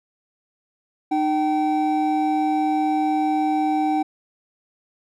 triangle tone pair together, 306 / 771 Hz, D#4 / G5, -29 / -29 cents, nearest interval octave + major third, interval 1600 cents, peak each -19 dBFS, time 1.11-4.03 s, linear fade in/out 10 ms, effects none

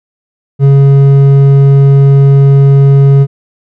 sine tone with hard clipping, 138.59 Hz, C#3, in tune, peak -3 dBFS, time 0.59-3.27 s, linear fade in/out 50 ms, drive 6 dB, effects none

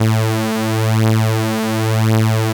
sawtooth beating tone pair, 110 / 110.93 Hz, A2 / A2, 0 / +15 cents, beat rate 0.93 Hz, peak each -12 dBFS, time 0-2.53 s, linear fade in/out 10 ms, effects 8-bit

